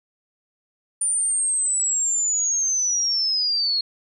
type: linear sweep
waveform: sine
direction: down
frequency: 9270 to 4258 Hz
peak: -19 dBFS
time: 1.01-3.81 s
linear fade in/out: 5 ms
effects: none